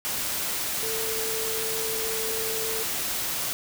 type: tone in noise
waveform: sine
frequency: 445.4 Hz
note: A4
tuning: 21 cents sharp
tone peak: -32 dBFS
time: 0.83-2.83 s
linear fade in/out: 0 ms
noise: white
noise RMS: -29 dBFS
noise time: 0.05-3.53 s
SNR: -6 dB
effects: none